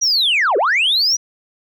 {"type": "linear two-way sweep", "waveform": "sine", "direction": "down then up", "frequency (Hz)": [5920, 359.2, 5920], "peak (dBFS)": -11, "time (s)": [0.01, 1.17], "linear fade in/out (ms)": 20, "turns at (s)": 0.57, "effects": ["tanh soft clip ceiling -10 dBFS"]}